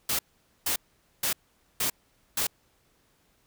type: noise bursts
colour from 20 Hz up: white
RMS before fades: -27 dBFS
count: 5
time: 0.09-2.47 s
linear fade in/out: 5 ms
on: 100 ms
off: 470 ms
effects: pink hiss -67 dBFS RMS until 3.46 s